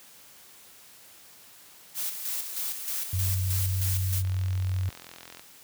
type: noise with tremolo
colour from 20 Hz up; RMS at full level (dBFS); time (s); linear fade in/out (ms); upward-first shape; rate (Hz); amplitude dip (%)
blue; -31; 1.94-4.23; 50; square; 3.2; 50
type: tone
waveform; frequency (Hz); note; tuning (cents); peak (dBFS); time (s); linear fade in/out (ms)
sine; 93.8; F#2; +24; -24; 3.13-4.89; 0
type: click train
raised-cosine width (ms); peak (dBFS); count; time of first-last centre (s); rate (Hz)
0.2; -26; 50; 4.25-5.395; 42.8
effects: white hiss -52 dBFS RMS until 5.63 s + high-pass 60 Hz 12 dB/octave